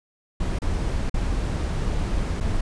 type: noise with dropouts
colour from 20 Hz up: brown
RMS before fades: -24 dBFS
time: 0.4-2.61 s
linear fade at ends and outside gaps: 5 ms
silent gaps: 0.588-0.618 / 1.097-1.141 / 2.403-2.407 s
effects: resampled to 22050 Hz